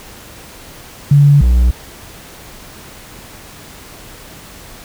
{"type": "tone pair in turn", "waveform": ["sine", "triangle"], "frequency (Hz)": [143.3, 60.92], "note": ["D3", "B1"], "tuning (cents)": [-42, -23], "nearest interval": "octave + minor third", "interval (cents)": 1481, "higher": "first", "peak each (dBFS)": [-4, -5], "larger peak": "first", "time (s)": [[1.11, 1.41], [1.41, 1.71]], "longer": "neither", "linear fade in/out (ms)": 5, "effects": ["pink hiss -36 dBFS RMS until 4.84 s"]}